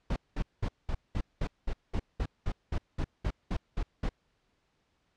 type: noise bursts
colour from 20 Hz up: brown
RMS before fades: -30 dBFS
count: 16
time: 0.1-4.092 s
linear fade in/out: 5 ms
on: 62 ms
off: 200 ms
effects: pink hiss -74 dBFS RMS until 5.16 s + low-pass 5000 Hz 12 dB/octave